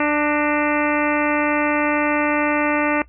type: harmonic tone with a mistuned harmonic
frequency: 296.3 Hz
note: D4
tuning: 15 cents sharp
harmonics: 1 / 2 / 3 / 4 / 5 / 6 / 7 / 8 / 9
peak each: -20 / -23 / -25 / -26 / -27 / -28 / -28 / -29 / -30 dBFS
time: 0-3.02 s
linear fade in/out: 2 ms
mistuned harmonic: 6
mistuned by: +53 cents
effects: noise-tail reverb RT60 0.1 s tail -19 dB re dry + added 60 Hz sine -45 dBFS peak until 3.08 s